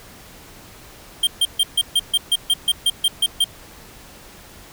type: tone bursts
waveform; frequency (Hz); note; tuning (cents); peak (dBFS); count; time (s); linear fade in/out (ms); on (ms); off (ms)
square; 3179; G7; +24; -14; 13; 1.23-3.443; 5; 41; 140
effects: pink hiss -43 dBFS RMS until 4.72 s